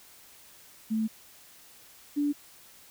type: tone pair in turn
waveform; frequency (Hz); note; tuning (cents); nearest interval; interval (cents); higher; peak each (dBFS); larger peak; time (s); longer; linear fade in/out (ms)
sine; 220 / 290.4; A3 / D4; 0 / -19; perfect fourth; 481; second; -25 / -24; second; 0.9-1.08 / 2.16-2.33; first; 20
effects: white hiss -54 dBFS RMS until 2.9 s